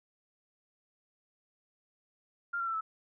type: tone with pitch steps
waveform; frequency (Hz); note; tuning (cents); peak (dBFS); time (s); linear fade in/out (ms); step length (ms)
sine; 1396.9 / 1366.6 / 1336.9 / 1307.9; F6 / F6 / E6 / E6; 0 / -38 / +24 / -14; -31; 2.53-2.81; 10; 70
effects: none